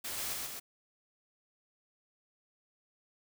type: noise with echo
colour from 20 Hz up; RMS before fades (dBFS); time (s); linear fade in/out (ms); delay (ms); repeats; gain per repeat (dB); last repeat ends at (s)
white; -39; 0.04-0.34; 10; 130; 2; -2; 0.6
effects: none